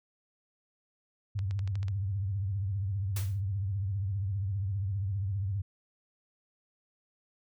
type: tone with vibrato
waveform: sine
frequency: 98 Hz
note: G2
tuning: in tune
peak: -29 dBFS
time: 1.35-5.62 s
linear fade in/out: 10 ms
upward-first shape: triangle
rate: 15 Hz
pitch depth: 150 cents each way
type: clicks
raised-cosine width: 0.2 ms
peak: -29 dBFS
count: 7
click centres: 1.391 / 1.51 / 1.592 / 1.676 / 1.755 / 1.83 / 1.883 s
type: noise with exponential decay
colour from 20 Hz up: white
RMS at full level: -36 dBFS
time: 3.16-3.41 s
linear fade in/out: 5 ms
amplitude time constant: 53 ms
effects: none